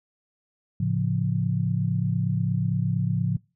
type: chord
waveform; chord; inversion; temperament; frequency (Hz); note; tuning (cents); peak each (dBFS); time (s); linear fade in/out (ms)
sine; A augmented; none; equal; 110 / 138.59 / 174.61; A2 / C#3 / E#3; 0 / 0 / 0; -26; 0.8-3.37; 5
effects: noise-tail reverb RT60 0.3 s tail -25 dB re dry